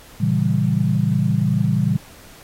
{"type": "chord", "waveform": "sine", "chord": "A# diminished seventh", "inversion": "none", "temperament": "equal with one note detuned", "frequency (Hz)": [115.87, 138.59, 164.81, 196], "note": ["A#2", "C#3", "E3", "G3"], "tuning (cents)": [-10, 0, 0, 0], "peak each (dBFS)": -21, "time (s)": [0.2, 1.97], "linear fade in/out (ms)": 10, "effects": ["pink hiss -45 dBFS RMS until 2.43 s", "AAC 48 kbps"]}